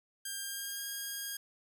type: tone with pitch glide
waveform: 5% pulse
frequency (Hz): 1600 to 1627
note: G6 to G#6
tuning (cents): +35 to -36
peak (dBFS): -27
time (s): 0.25-1.37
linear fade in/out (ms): 5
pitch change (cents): +29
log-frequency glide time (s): 0.4-0.86
effects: none